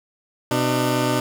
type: tone pair together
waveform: 15% pulse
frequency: 126.3 / 300.4 Hz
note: B2 / D4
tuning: +39 / +39 cents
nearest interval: octave + minor third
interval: 1500 cents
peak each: -15 dBFS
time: 0.51-1.2 s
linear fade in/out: 2 ms
effects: none